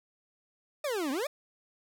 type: exponential two-way sweep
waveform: 40% pulse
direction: down then up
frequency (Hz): 625 to 253.3 to 625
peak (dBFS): -29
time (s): 0.84-1.27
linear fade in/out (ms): 5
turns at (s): 1.11
effects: none

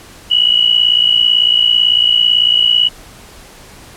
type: tone pair together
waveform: sine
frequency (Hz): 2902 / 2960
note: F#7 / F#7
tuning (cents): -34 / 0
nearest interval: unison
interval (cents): 34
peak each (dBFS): -11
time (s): 0.3-2.89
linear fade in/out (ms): 20
effects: pink hiss -38 dBFS RMS until 3.96 s + low-pass 12000 Hz 12 dB/octave

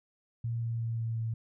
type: tone with pitch steps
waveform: sine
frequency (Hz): 116.4 / 115.6 / 114.8 / 114 / 113.22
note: A#2 / A#2 / A#2 / A#2 / A2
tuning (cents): -2 / -14 / -26 / -38 / +50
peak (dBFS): -30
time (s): 0.44-1.34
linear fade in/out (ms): 5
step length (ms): 180
effects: none

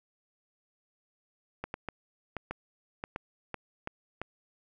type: clicks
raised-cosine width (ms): 0.5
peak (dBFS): -20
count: 10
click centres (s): 1.64 / 1.741 / 1.887 / 2.367 / 2.51 / 3.039 / 3.161 / 3.543 / 3.874 / 4.216
effects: none

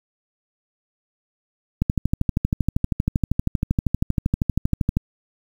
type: click train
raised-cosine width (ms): 5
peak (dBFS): -6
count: 41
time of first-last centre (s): 1.82-4.97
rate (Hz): 12.7
effects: 7-bit

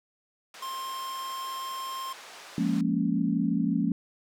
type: band-pass noise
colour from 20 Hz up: pink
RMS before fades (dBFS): -47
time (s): 0.54-2.81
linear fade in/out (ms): 2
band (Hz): 660 to 7000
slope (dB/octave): 12
type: tone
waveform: square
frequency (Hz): 1059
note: C6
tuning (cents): +21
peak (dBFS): -34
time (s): 0.62-2.13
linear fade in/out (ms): 5
type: chord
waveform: sine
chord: Bb minor seventh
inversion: second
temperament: equal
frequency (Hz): 174.61 / 207.7 / 233.1 / 277.2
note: F3 / Ab3 / Bb3 / Db4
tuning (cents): 0 / 0 / 0 / 0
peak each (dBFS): -29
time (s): 2.58-3.92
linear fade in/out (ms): 2
effects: none

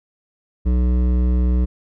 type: tone with hard clipping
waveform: sine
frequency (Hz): 61.6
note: B1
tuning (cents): -4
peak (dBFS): -16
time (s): 0.65-1.66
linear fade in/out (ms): 20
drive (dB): 12
effects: none

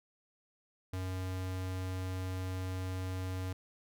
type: tone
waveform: square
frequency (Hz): 92.9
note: F#2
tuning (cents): +7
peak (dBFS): -36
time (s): 0.93-3.53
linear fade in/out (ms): 5
effects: none

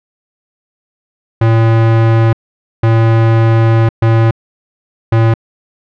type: tone bursts at uneven times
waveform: square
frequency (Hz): 113.4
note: A#2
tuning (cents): -47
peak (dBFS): -7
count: 4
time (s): 1.41-2.33 / 2.83-3.89 / 4.02-4.31 / 5.12-5.34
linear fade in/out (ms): 5
effects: low-pass 2000 Hz 12 dB/octave

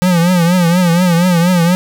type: tone with vibrato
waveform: square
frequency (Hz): 175.2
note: F3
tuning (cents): +6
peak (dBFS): -9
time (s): 0.02-1.75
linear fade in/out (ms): 0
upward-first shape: triangle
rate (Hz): 4.2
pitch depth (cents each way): 110
effects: none

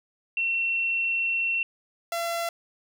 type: tone pair in turn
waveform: sine / sawtooth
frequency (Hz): 2714 / 678.5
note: E7 / E5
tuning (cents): +50 / +50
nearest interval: 2 octaves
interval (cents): 2400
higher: first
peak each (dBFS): -23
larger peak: neither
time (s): 0.37-1.63 / 2.12-2.49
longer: first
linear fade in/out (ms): 2
effects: none

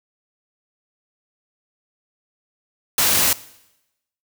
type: noise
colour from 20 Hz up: white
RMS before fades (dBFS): -17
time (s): 2.98-3.33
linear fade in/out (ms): 2
effects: noise-tail reverb RT60 0.9 s tail -19 dB re dry

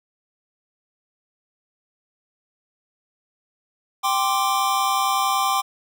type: chord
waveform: square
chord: G suspended fourth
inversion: none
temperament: just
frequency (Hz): 784 / 1045.3 / 1176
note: G5 / C6 / D6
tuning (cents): 0 / -2 / +2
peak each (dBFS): -24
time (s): 4.03-5.62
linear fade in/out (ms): 20
effects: none

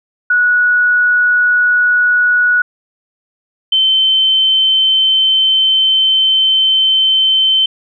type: tone pair in turn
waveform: sine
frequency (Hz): 1465 / 3085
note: F#6 / G7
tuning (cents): -18 / -28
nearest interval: octave + minor second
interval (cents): 1290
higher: second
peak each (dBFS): -8 / -8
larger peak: neither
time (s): 0.3-2.62 / 3.72-7.66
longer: second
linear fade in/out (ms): 5
effects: none

